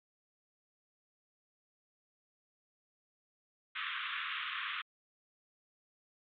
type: band-pass noise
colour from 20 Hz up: pink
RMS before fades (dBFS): -39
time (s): 3.75-4.82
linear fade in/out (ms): 10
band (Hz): 1100 to 3600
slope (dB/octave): 96
effects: MP3 64 kbps